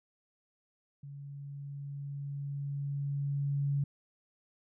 sine tone with level ramp, 141.2 Hz, C#3, 32 cents sharp, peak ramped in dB -43 to -27 dBFS, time 1.03-3.84 s, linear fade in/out 5 ms, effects none

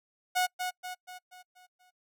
sawtooth tone with echo, 731 Hz, F#5, 21 cents flat, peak -21 dBFS, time 0.35-0.47 s, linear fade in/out 20 ms, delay 240 ms, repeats 6, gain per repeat -6 dB, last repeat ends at 1.91 s, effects noise-tail reverb RT60 0.1 s tail -25 dB re dry

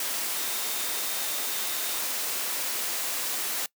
sine tone in noise, 3663 Hz, A#7, 31 cents flat, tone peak -41 dBFS, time 0.36-2 s, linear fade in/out 2 ms, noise white, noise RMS -30 dBFS, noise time 0-3.66 s, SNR -14 dB, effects noise-tail reverb RT60 0.1 s tail -22 dB re dry + high-pass 300 Hz 12 dB/octave

